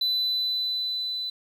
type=tone with level ramp; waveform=sine; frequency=4000 Hz; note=B7; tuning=21 cents sharp; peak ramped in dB=-19 to -28 dBFS; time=0.01-1.3 s; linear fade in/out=5 ms; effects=tanh soft clip ceiling -21 dBFS + 9-bit